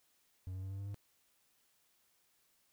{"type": "tone with pitch steps", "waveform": "triangle", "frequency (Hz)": [92.5, 94.12, 95.76, 97.44, 99.14, 100.87], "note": ["F#2", "F#2", "G2", "G2", "G2", "G2"], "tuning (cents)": [0, 30, -40, -10, 20, 50], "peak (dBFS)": -38, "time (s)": [0.47, 0.944], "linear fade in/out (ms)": 0, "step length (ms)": 79, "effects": ["white hiss -74 dBFS RMS until 2.72 s"]}